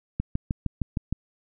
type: click train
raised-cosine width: 5 ms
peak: -13 dBFS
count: 7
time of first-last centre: 0.2-1.126 s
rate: 6.48 Hz
effects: none